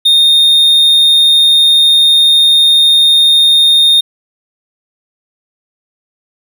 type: tone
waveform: triangle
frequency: 3674 Hz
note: A#7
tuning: 26 cents flat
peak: -3 dBFS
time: 0.05-4.01 s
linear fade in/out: 10 ms
effects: none